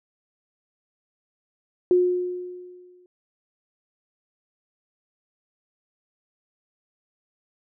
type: tone with exponential decay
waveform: sine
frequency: 359.9 Hz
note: F#4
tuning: 48 cents flat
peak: -13 dBFS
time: 1.91-3.06 s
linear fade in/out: 1 ms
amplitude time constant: 250 ms
effects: none